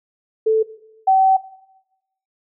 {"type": "tone pair in turn", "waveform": "sine", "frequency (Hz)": [440, 764.8], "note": ["A4", "G5"], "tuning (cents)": [0, -43], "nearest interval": "minor seventh", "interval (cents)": 957, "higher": "second", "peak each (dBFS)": [-12, -10], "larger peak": "second", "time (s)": [[0.46, 0.63], [1.07, 1.37]], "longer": "second", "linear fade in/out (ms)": 10, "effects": ["noise-tail reverb RT60 0.9 s tail -17 dB re dry"]}